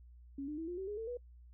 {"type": "tone with pitch steps", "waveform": "sine", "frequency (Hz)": [276.8, 300.1, 325.4, 352.8, 382.5, 414.7, 449.7, 487.5], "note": ["C#4", "D4", "E4", "F4", "G4", "G#4", "A4", "B4"], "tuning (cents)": [-2, 38, -22, 18, -42, -3, 38, -23], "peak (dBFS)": -38, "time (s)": [0.38, 1.172], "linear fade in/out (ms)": 5, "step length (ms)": 99, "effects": ["noise-tail reverb RT60 0.1 s tail -26 dB re dry", "added 60 Hz sine -54 dBFS peak until 1.53 s"]}